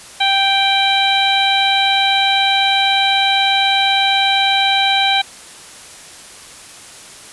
harmonic tone, 784 Hz, G5, in tune, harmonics 1 / 2 / 3 / 4 / 5, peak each -16 / -22 / -19 / -19 / -17 dBFS, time 0.2-5.22 s, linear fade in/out 10 ms, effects white hiss -37 dBFS RMS until 7.32 s + resampled to 24000 Hz

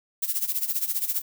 violet noise with tremolo, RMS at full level -24 dBFS, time 0.22-1.22 s, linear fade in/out 10 ms, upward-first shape sine, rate 15 Hz, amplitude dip 80%, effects none

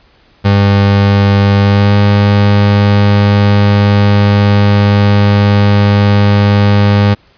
30% pulse tone with pitch glide, 100.2 to 101.89 Hz, G2 to G#2, +38 to -33 cents, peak -3 dBFS, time 0.44-7.15 s, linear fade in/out 20 ms, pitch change +29 cents, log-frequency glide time 1.63-1.94 s, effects pink hiss -48 dBFS RMS until 7.37 s + resampled to 11025 Hz

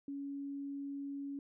sine tone, 280 Hz, C#4, 18 cents sharp, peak -39 dBFS, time 0.08-1.39 s, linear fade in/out 2 ms, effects none

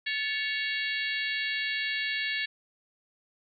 harmonic tone with a mistuned harmonic, 554.4 Hz, C#5, in tune, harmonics 3 / 4 / 5 / 6 / 7 / 8, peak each -32 / -34 / -36 / -38 / -39 / -40 dBFS, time 0.06-2.46 s, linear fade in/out 10 ms, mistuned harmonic 3, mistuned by +76 cents, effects none

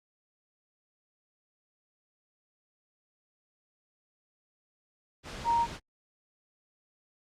sine tone in noise, 934 Hz, A#5, 3 cents sharp, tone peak -23 dBFS, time 5.44-5.67 s, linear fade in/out 50 ms, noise pink, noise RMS -41 dBFS, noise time 5.23-5.8 s, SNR +15 dB, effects low-pass 6000 Hz 12 dB/octave + Opus 48 kbps

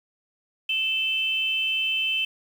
sine tone pair together, 2637 / 3077 Hz, E7 / G7, 0 / -33 cents, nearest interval minor third, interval 267 cents, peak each -25 dBFS, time 0.69-2.25 s, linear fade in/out 5 ms, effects 8-bit

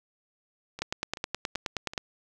two click trains, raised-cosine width 0.2 ms, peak -22 / -12 dBFS, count 4 / 12, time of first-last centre 0.79-1.935 / 0.82-1.978 s, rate 2.62 / 9.5 Hz, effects none

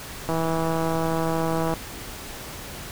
click train, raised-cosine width 1 ms, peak -12 dBFS, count 237, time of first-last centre 0.29-1.738 s, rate 163 Hz, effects pink hiss -37 dBFS RMS until 2.91 s

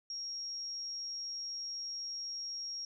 sine tone, 5588 Hz, F8, in tune, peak -38 dBFS, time 0.1-2.85 s, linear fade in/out 2 ms, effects none

